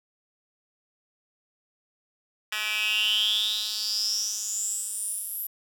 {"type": "tone with high-pass filter sweep", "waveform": "10% pulse", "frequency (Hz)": 213.2, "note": "G#3", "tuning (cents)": 46, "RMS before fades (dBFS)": -28, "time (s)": [2.52, 5.47], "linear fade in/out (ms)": 5, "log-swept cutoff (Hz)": [2100, 12000], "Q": 10, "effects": []}